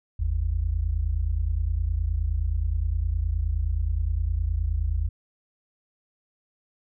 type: tone pair together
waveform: sine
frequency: 50.4 / 80 Hz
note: G1 / D#2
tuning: +49 / +49 cents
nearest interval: minor sixth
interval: 800 cents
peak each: -25 dBFS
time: 0.19-5.09 s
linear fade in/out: 10 ms
effects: none